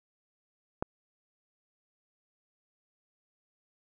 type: click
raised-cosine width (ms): 1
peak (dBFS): -16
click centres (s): 0.825
effects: none